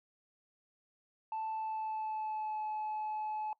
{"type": "tone with pitch glide", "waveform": "sine", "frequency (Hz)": [880, 857.9], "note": ["A5", "A5"], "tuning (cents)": [0, -44], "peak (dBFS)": -33, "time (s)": [1.32, 3.53], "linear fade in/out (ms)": 2, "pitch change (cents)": -44, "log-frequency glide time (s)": [1.49, 2.64], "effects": ["noise-tail reverb RT60 0.1 s tail -23 dB re dry", "tanh soft clip ceiling -33 dBFS"]}